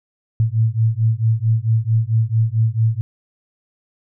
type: beating tone pair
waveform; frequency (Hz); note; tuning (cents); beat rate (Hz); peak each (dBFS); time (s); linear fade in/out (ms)
sine; 110 / 114.5; A2 / A#2; 0 / -31; 4.5; -17; 0.4-3.01; 0
effects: none